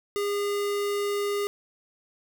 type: tone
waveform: square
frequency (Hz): 407.1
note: G#4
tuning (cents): -35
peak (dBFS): -26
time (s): 0.16-1.47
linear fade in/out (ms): 0
effects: none